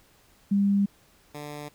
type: tone pair in turn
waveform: sine / 10% pulse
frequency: 200 / 147.53 Hz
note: G3 / D3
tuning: +35 / +8 cents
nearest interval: perfect fourth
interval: 527 cents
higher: first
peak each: -19 / -28 dBFS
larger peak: first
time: 0.51-0.86 / 1.34-1.69 s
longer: neither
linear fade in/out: 10 ms
effects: pink hiss -60 dBFS RMS until 1.74 s